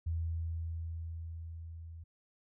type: tone with level ramp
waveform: sine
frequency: 82.41 Hz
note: E2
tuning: in tune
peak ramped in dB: -31 to -45 dBFS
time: 0.06-2.04 s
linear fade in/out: 10 ms
effects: none